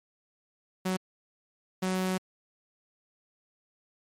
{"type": "tone bursts at uneven times", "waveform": "sawtooth", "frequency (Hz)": 186.2, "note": "F#3", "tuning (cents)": 11, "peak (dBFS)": -23, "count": 2, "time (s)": [[0.85, 0.97], [1.82, 2.18]], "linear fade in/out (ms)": 10, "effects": ["MP3 64 kbps"]}